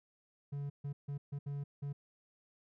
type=tone bursts at uneven times; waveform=triangle; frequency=142.1 Hz; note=C#3; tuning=43 cents sharp; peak=-35 dBFS; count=6; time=0.52-0.7 / 0.84-0.93 / 1.08-1.18 / 1.32-1.39 / 1.46-1.64 / 1.82-1.93 s; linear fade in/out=10 ms; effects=none